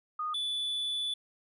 sine / triangle tone pair in turn, 1234 / 3468 Hz, D#6 / A7, -15 / -26 cents, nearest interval octave + tritone, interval 1789 cents, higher second, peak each -31 / -29 dBFS, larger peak second, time 0.19-0.34 / 0.34-1.14 s, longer second, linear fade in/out 5 ms, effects resampled to 32000 Hz

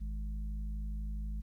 harmonic tone, 52.2 Hz, G#1, 10 cents sharp, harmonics 1 / 3 / 4, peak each -35 / -50 / -49 dBFS, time 0-1.42 s, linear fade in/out 20 ms, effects 12-bit

